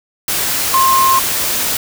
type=tone in noise; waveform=sine; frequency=1060 Hz; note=C6; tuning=22 cents sharp; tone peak=-9 dBFS; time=0.74-1.19 s; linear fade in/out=2 ms; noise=white; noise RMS=-17 dBFS; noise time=0.28-1.77 s; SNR=+5 dB; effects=none